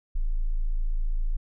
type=tone; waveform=sine; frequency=27.5 Hz; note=A0; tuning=in tune; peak=-22 dBFS; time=0.15-1.37 s; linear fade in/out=10 ms; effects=none